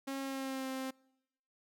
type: tone with pitch glide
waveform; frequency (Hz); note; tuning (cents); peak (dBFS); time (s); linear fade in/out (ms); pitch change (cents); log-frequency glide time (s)
sawtooth; 271.6 to 263.3; C#4 to C4; -35 to +11; -33; 0.07-0.91; 10; -54; 0.2-0.68
effects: noise-tail reverb RT60 0.9 s tail -26 dB re dry